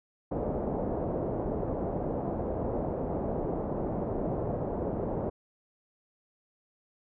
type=low-pass noise; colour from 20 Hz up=white; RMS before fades=-32 dBFS; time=0.31-5.3 s; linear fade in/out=10 ms; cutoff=650 Hz; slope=24 dB/octave; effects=none